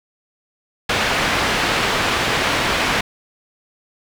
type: low-pass noise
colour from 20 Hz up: white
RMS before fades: -19 dBFS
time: 0.89-3.01 s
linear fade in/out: 5 ms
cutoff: 2600 Hz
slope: 12 dB/octave
effects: none